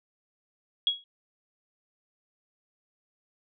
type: tone with exponential decay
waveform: sine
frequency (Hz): 3322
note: G#7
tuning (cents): 0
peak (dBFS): -18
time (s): 0.87-1.04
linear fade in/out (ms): 1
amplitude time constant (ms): 36
effects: none